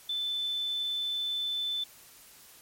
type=tone; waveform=sine; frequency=3520 Hz; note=A7; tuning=in tune; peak=-29 dBFS; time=0.09-1.84 s; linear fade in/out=5 ms; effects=white hiss -54 dBFS RMS until 2.61 s + MP3 64 kbps